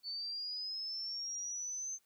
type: linear sweep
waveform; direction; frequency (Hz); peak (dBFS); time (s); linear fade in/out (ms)
sine; up; 4469 to 6272; -38; 0.03-1.99; 50
effects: white hiss -75 dBFS RMS until 2.05 s